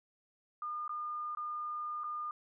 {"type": "tone with dropouts", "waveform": "sine", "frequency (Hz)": 1213, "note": "D#6", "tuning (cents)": -44, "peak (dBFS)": -36, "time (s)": [0.62, 2.31], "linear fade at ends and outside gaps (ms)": 2, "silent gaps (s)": [[0.879, 0.893], [1.35, 1.371], [2.036, 2.041]], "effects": []}